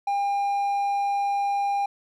triangle tone, 803 Hz, G5, 41 cents sharp, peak -20 dBFS, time 0.07-1.86 s, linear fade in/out 5 ms, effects none

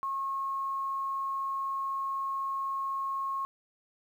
sine tone with quantisation, 1086 Hz, C#6, 36 cents flat, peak -30 dBFS, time 0.03-3.45 s, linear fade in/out 0 ms, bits 10, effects none

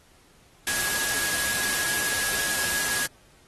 sine tone in noise, 1661.2 Hz, G#6, in tune, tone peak -31 dBFS, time 0.67-3.06 s, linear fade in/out 2 ms, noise white, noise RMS -27 dBFS, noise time 0.67-3.06 s, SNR -7 dB, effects pink hiss -58 dBFS RMS until 3.47 s + AAC 32 kbps

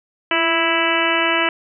harmonic tone with a mistuned harmonic, 329.6 Hz, E4, in tune, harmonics 1 / 2 / 3 / 4 / 5 / 6 / 7 / 8 / 9, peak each -24 / -24 / -24 / -24 / -24 / -24 / -24 / -24 / -24 dBFS, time 0.31-1.49 s, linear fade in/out 2 ms, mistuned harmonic 1, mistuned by +38 cents, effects none

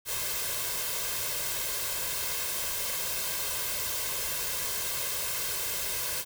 white noise with comb filter, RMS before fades -32 dBFS, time 0.05-6.25 s, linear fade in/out 50 ms, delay 1.9 ms, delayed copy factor +0.65, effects none

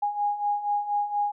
sine beating tone pair, 820 / 824.2 Hz, G#5 / G#5, -22 / -13 cents, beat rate 4.2 Hz, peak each -30 / -25 dBFS, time 0.02-1.32 s, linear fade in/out 10 ms, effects none

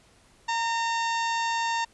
harmonic tone with a mistuned harmonic, 912 Hz, A#5, 38 cents flat, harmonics 1 / 2 / 3 / 4 / 5 / 6 / 7 / 8, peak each -26 / -32 / -36 / -38 / -40 / -42 / -43 / -44 dBFS, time 0.48-1.85 s, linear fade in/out 10 ms, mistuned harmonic 1, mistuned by +24 cents, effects pink hiss -59 dBFS RMS until 1.93 s + resampled to 24000 Hz

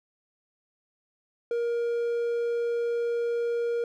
triangle tone, 471.1 Hz, A#4, 18 cents sharp, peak -23 dBFS, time 1.51-3.84 s, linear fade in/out 2 ms, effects none

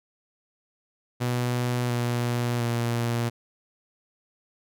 sawtooth tone with pitch steps, 122.7 / 120.45 / 118.25 Hz, B2 / B2 / A#2, -11 / -43 / +25 cents, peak -20 dBFS, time 1.2-3.3 s, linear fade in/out 20 ms, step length 700 ms, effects none

